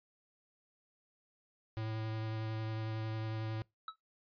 square tone with vibrato, 110.2 Hz, A2, 3 cents sharp, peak -37 dBFS, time 1.77-3.62 s, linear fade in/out 0 ms, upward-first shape triangle, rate 11 Hz, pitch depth 14 cents each way
square tone with exponential decay, 1298 Hz, E6, 27 cents flat, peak -37 dBFS, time 3.88-3.96 s, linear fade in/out 2 ms, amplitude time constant 17 ms
effects noise-tail reverb RT60 0.2 s tail -25 dB re dry + resampled to 11025 Hz

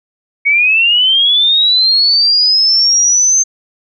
sine linear sweep, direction up, 2217 to 6310 Hz, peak -7 dBFS, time 0.45-3.44 s, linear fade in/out 20 ms, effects none

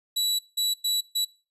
sawtooth tone bursts at uneven times, 3930 Hz, B7, 9 cents flat, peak -20 dBFS, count 4, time 0.16-0.39 / 0.57-0.74 / 0.84-1.01 / 1.15-1.25 s, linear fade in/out 10 ms, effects noise-tail reverb RT60 0.3 s tail -19 dB re dry + resampled to 32000 Hz

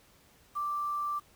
sine tone with quantisation, 1174.7 Hz, D6, in tune, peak -30 dBFS, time 0.55-1.2 s, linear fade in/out 20 ms, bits 9, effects pink hiss -62 dBFS RMS until 1.35 s

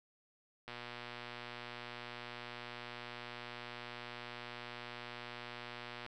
click train, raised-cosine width 0.3 ms, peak -29 dBFS, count 647, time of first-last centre 0.68-6.063 s, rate 120 Hz, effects none

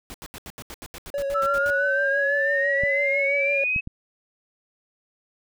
pink noise bursts, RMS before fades -38 dBFS, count 14, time 0.1-1.702 s, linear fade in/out 0 ms, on 42 ms, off 78 ms
triangle tone with vibrato, 560 Hz, C#5, 18 cents sharp, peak -22 dBFS, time 1.14-3.64 s, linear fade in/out 2 ms, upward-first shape triangle, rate 6 Hz, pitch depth 36 cents each way
sine exponential sweep, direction up, 1311 to 2580 Hz, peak -21 dBFS, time 1.34-3.81 s, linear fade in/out 20 ms
clicks, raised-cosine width 5 ms, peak -20 dBFS, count 3, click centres 2.836 / 3.762 / 3.874 s
effects none

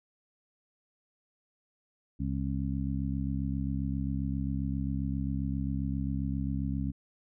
harmonic tone, 67.5 Hz, C#2, 45 cents flat, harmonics 1 / 2 / 3 / 4, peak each -34 / -34 / -35 / -36 dBFS, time 2.19-6.92 s, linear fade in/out 20 ms, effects none

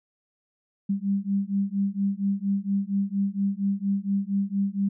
sine beating tone pair, 196 / 200.3 Hz, G3 / G3, 0 / +38 cents, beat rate 4.3 Hz, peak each -26 dBFS, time 0.89-4.89 s, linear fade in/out 10 ms, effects none

